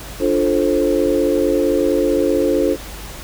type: chord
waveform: sine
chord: D minor seventh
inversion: none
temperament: equal with one note detuned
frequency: 293.7 / 349.2 / 440 / 528.4 Hz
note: D4 / F4 / A4 / C5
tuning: 0 / 0 / 0 / +17 cents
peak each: -19 dBFS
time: 0.19-2.77 s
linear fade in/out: 50 ms
effects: added 50 Hz sine -34 dBFS peak until 3.23 s + pink hiss -34 dBFS RMS until 3.23 s